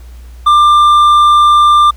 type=tone with hard clipping; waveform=sine; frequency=1190 Hz; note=D6; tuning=22 cents sharp; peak=-5 dBFS; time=0.46-1.91 s; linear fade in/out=10 ms; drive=5 dB; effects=added 60 Hz sine -29 dBFS peak until 1.96 s + pink hiss -46 dBFS RMS until 1.96 s